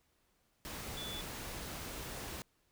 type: tone in noise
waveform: sine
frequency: 3460 Hz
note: A7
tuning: 30 cents flat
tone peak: -43 dBFS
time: 0.97-1.21 s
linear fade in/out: 0 ms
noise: pink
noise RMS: -44 dBFS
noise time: 0.65-2.42 s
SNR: -2 dB
effects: pink hiss -75 dBFS RMS until 2.71 s